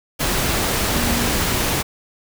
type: tone in noise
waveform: sine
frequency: 236.6 Hz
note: A#3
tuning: 26 cents sharp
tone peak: -24 dBFS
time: 0.93-1.29 s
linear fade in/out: 20 ms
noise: pink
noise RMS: -20 dBFS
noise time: 0.19-1.83 s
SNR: -7 dB
effects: none